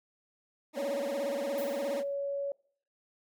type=tone with vibrato; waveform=20% pulse; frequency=268.6 Hz; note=C4; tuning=46 cents sharp; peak=-32 dBFS; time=0.73-2.04 s; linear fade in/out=50 ms; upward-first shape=sine; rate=17 Hz; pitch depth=290 cents each way
type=tone; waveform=sine; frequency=561 Hz; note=C#5; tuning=21 cents sharp; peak=-31 dBFS; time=0.77-2.52 s; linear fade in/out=2 ms
type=noise with exponential decay; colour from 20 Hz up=violet; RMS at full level=-43 dBFS; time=1.58-2.14 s; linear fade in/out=1 ms; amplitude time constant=120 ms
effects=noise-tail reverb RT60 0.6 s tail -25 dB re dry